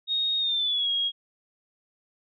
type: tone with pitch glide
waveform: sine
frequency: 3729 to 3284 Hz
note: A#7 to G#7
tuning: 0 to -20 cents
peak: -23 dBFS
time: 0.07-1.12 s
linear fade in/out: 50 ms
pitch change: -220 cents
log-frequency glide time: 0.39-0.9 s
effects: none